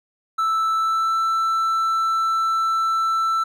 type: tone with pitch glide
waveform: triangle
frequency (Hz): 1318.5 to 1330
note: E6 to E6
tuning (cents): 0 to +15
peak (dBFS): -16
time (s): 0.38-3.44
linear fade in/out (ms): 10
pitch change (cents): +15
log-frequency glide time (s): 0.76-1.17
effects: none